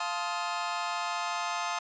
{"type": "chord", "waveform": "sawtooth", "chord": "F dominant seventh", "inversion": "none", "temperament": "just", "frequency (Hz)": [698.5, 873.1, 1047.7, 1257.2], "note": ["F5", "A5", "C6", "Eb6"], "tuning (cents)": [0, -14, 2, 18], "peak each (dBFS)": -32, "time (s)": [0, 1.79], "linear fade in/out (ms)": 5, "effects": ["resampled to 16000 Hz"]}